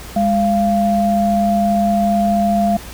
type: tone pair together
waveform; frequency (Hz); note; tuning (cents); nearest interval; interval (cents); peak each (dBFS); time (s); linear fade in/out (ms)
sine; 205.1 / 690; G#3 / F5; -21 / -21; octave + major sixth; 2100; -15; 0.16-2.77; 5
effects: added 60 Hz sine -34 dBFS peak until 2.93 s + pink hiss -35 dBFS RMS until 2.93 s